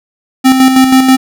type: tone with tremolo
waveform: square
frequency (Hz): 261.6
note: C4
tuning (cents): 0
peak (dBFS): -3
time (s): 0.44-1.17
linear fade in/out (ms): 20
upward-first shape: square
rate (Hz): 6.2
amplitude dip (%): 45
effects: none